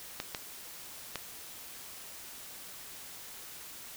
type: clicks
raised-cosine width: 0.2 ms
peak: -17 dBFS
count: 3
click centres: 0.201 / 0.348 / 1.157 s
effects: white hiss -47 dBFS RMS until 3.96 s